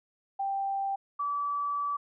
sine tone pair in turn, 786 / 1152 Hz, G5 / D6, +4 / -34 cents, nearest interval perfect fifth, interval 662 cents, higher second, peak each -28 dBFS, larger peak neither, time 0.39-0.96 / 1.19-1.97 s, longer second, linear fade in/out 10 ms, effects none

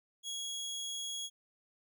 25% pulse tone, 3322 Hz, G#7, in tune, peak -34 dBFS, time 0.23-1.3 s, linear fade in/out 50 ms, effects none

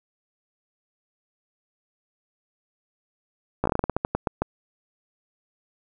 slowing click train, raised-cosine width 1 ms, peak -8 dBFS, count 14, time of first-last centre 3.64-4.42 s, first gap 15 ms, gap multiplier 1.21, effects none

